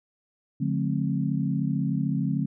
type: tone cluster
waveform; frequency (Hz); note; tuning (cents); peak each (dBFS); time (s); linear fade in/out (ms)
sine; 145.5 / 178.9 / 215.1 / 265.3; D3 / F3 / A3 / C4; -16 / +42 / -39 / +24; -27 / -29 / -30 / -30; 0.6-2.46; 10
effects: none